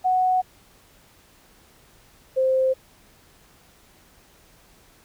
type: tone pair in turn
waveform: sine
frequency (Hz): 740 / 523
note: F#5 / C5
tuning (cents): 0 / -1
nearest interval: tritone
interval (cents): 601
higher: first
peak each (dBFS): -17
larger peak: neither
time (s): 0.04-0.42 / 2.36-2.74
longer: neither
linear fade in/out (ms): 20
effects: pink hiss -55 dBFS RMS until 5.04 s